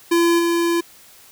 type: tone with level steps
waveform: square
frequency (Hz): 339.9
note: F4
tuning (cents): -47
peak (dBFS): -14 / -17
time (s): 0.11-0.81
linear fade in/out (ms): 10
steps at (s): 0.38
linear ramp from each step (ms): 20
effects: white hiss -47 dBFS RMS until 1.31 s